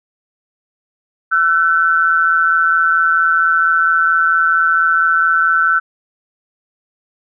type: tone pair together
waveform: sine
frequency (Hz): 1342.6 / 1507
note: E6 / F#6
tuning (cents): +31 / +31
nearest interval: major second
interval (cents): 200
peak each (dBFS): -13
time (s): 1.31-5.8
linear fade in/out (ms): 20
effects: none